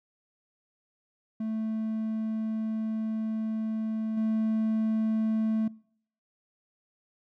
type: tone with level steps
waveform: triangle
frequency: 220 Hz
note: A3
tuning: in tune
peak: -27 / -23 dBFS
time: 1.4-5.68 s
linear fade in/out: 5 ms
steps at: 4.17 s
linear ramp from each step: 5 ms
effects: noise-tail reverb RT60 0.6 s tail -23 dB re dry